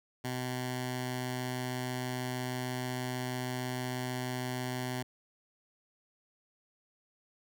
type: tone with notch filter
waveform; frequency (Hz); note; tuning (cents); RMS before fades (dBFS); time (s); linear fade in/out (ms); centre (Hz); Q
10% pulse; 126.3; B2; +39; -36; 0.24-5.03; 10; 480; 1.6
effects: none